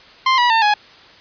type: tone with pitch steps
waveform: sawtooth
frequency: 1046.5 / 970.8 / 900.6 / 835.4 Hz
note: C6 / B5 / A5 / G#5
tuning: 0 / -30 / +40 / +10 cents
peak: -8 dBFS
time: 0.26-0.74 s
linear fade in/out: 5 ms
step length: 120 ms
effects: white hiss -44 dBFS RMS until 1.2 s + resampled to 11025 Hz